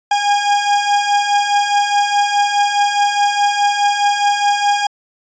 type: beating tone pair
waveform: 40% pulse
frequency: 813 / 817.8 Hz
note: G#5 / G#5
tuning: -37 / -27 cents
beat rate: 4.8 Hz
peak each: -18 / -13 dBFS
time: 0.11-4.87 s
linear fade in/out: 5 ms
effects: resampled to 16000 Hz

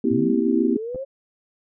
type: chord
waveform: sine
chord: C dominant seventh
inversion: third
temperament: just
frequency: 235.5 / 261.6 / 327 / 392.4 Hz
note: Bb3 / C4 / E4 / G4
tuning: +18 / 0 / -14 / +2 cents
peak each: -22 / -22 / -23 / -24 dBFS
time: 0.04-0.77 s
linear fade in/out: 5 ms
type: linear sweep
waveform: sine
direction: up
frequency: 98 to 554.4 Hz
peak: -27 dBFS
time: 0.1-1.05 s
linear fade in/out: 20 ms
type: clicks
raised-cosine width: 2 ms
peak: -24 dBFS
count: 2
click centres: 0.947 / 0.958 s
effects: none

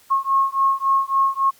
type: beating tone pair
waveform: sine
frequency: 1084 / 1087.6 Hz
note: C#6 / C#6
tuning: -39 / -33 cents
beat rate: 3.6 Hz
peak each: -19 dBFS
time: 0.1-1.51 s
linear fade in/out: 20 ms
effects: white hiss -53 dBFS RMS until 1.59 s + Opus 48 kbps

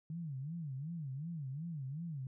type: tone with vibrato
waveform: sine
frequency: 149.8 Hz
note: D3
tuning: 35 cents sharp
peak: -39 dBFS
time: 0.1-2.27 s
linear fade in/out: 2 ms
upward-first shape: sine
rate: 2.7 Hz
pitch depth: 240 cents each way
effects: none

